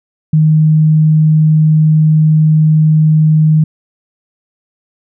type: tone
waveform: sine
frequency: 155.56 Hz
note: D#3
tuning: in tune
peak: -5 dBFS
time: 0.33-3.64 s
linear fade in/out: 5 ms
effects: none